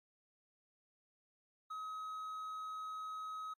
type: tone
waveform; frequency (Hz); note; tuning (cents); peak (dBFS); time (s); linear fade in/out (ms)
triangle; 1272; D#6; +38; -40; 1.7-3.54; 10
effects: AAC 48 kbps